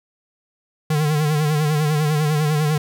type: tone with vibrato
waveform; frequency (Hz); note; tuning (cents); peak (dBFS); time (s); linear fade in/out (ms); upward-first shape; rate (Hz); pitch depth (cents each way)
square; 151.6; D#3; -45; -17; 0.9-2.78; 5; sine; 10; 63
effects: none